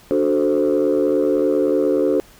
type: chord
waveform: sine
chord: D dominant seventh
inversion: none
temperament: equal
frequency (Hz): 293.7 / 370 / 440 / 523.3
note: D4 / F#4 / A4 / C5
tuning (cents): 0 / 0 / 0 / 0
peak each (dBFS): -19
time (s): 0.11-2.2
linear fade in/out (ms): 0
effects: tanh soft clip ceiling -9 dBFS + pink hiss -48 dBFS RMS until 2.39 s